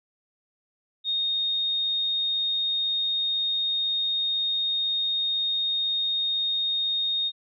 sine tone, 3702 Hz, A#7, 13 cents flat, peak -23 dBFS, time 1.04-7.32 s, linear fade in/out 50 ms, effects none

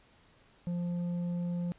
sine tone with tanh clipping, 174.61 Hz, F3, in tune, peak -32 dBFS, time 0.67-1.72 s, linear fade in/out 0 ms, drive 6 dB, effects pink hiss -63 dBFS RMS until 1.78 s + resampled to 8000 Hz

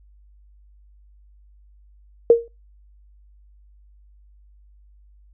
sine tone with exponential decay, 466.2 Hz, A#4, in tune, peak -4 dBFS, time 2.3-2.48 s, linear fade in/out 2 ms, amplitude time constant 38 ms, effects noise-tail reverb RT60 0.2 s tail -20 dB re dry + added 50 Hz sine -49 dBFS peak until 5.33 s

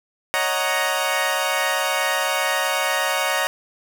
15% pulse chord, D# minor seventh, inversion third, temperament equal, 554.4 / 622.3 / 740 / 932.3 Hz, C#5 / D#5 / F#5 / A#5, 0 / 0 / 0 / 0 cents, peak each -19 dBFS, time 0.34-3.47 s, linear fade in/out 0 ms, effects none

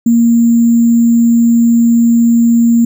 sine tone with sample-and-hold, 233.1 Hz, A#3, in tune, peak -5 dBFS, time 0.06-2.85 s, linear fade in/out 5 ms, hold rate 7350 Hz, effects none

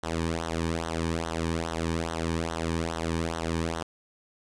sawtooth tone with flanger, 82.41 Hz, E2, in tune, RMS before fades -30 dBFS, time 0.03-3.83 s, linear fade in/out 5 ms, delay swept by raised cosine 0.41 to 1.51 ms, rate 2.4 Hz, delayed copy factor -0.85, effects resampled to 22050 Hz + 9-bit

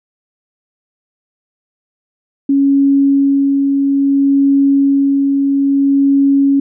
sine tone with tremolo, 277.2 Hz, C#4, in tune, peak -7 dBFS, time 2.49-6.6 s, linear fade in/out 5 ms, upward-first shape sine, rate 0.6 Hz, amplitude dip 30%, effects none

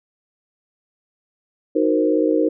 sine chord, C half-diminished seventh, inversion first, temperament equal, 311.1 / 370 / 466.2 / 523.3 Hz, Eb4 / Gb4 / Bb4 / C5, 0 / 0 / 0 / 0 cents, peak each -18 / -23 / -20 / -22 dBFS, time 1.75-2.49 s, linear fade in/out 10 ms, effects none

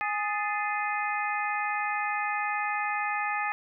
harmonic tone with a mistuned harmonic, 415.3 Hz, G#4, in tune, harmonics 2 / 3 / 4 / 5 / 6, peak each -31 / -33 / -34 / -35 / -36 dBFS, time 0.01-3.52 s, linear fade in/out 0 ms, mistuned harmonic 4, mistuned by +90 cents, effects none

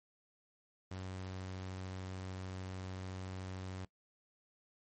sawtooth tone, 93.5 Hz, F#2, 19 cents sharp, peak -38 dBFS, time 0.91-3.85 s, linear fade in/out 5 ms, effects noise-tail reverb RT60 0.1 s tail -20 dB re dry + MP3 32 kbps

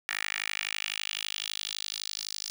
10% pulse tone with high-pass filter sweep, 51.91 Hz, G#1, in tune, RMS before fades -35 dBFS, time 0.09-2.5 s, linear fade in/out 0 ms, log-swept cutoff 1900 to 5000 Hz, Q 2.7, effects none

